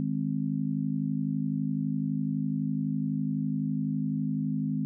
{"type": "chord", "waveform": "sine", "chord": "Ab major", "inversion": "second", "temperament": "just", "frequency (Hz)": [155.74, 207.7, 259.6], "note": ["Eb3", "Ab3", "C4"], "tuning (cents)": [2, 0, -13], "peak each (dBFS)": -31, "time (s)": [0, 4.85], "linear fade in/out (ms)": 0, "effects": []}